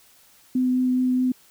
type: tone with vibrato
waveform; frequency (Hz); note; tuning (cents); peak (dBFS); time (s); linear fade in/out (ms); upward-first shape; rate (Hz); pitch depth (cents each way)
sine; 253.8; B3; +47; -18; 0.55-1.32; 5; triangle; 4.8; 10
effects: white hiss -55 dBFS RMS until 1.5 s